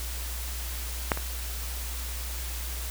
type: clicks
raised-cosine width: 0.5 ms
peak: -7 / -18 dBFS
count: 2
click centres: 1.118 / 1.174 s
effects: added 60 Hz sine -33 dBFS peak until 2.9 s + white hiss -38 dBFS RMS until 2.9 s